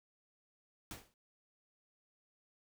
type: noise with exponential decay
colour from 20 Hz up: pink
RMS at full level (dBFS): -43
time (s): 0.91-1.14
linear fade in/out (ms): 1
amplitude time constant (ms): 50
effects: none